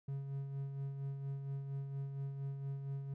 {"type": "tone with tremolo", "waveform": "triangle", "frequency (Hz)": 138, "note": "C#3", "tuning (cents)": -7, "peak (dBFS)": -35, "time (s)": [0.08, 3.14], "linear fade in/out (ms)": 5, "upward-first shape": "sine", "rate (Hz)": 4.3, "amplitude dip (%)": 45, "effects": []}